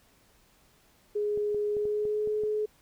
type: tone with pitch glide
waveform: sine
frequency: 416.5 to 425.5 Hz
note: G#4 to G#4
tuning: +5 to +42 cents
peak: -26 dBFS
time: 1.15-2.66 s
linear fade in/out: 10 ms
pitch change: +37 cents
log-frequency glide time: 1.7-2.31 s
type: clicks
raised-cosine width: 2 ms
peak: -30 dBFS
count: 7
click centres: 1.375 / 1.546 / 1.768 / 1.854 / 2.053 / 2.274 / 2.436 s
effects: pink hiss -63 dBFS RMS until 2.81 s